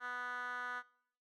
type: tone with band-pass filter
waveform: 10% pulse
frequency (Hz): 246.9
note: B3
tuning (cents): 0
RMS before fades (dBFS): -42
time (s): 0-0.83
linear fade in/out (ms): 50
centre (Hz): 1500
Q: 3.8
effects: noise-tail reverb RT60 0.7 s tail -22 dB re dry